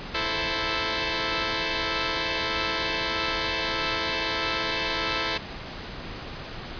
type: chord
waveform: 5% pulse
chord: A minor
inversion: second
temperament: equal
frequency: 329.6 / 440 / 523.3 Hz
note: E4 / A4 / C5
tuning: 0 / 0 / 0 cents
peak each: -18 dBFS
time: 0.14-5.38 s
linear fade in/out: 10 ms
effects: pink hiss -37 dBFS RMS until 6.79 s + resampled to 11025 Hz